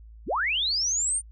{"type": "linear sweep", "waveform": "sine", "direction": "up", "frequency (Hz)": [105.8, 9170], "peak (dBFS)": -23, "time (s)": [0.26, 1.22], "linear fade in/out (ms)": 50, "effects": ["added 55 Hz sine -44 dBFS peak until 1.31 s"]}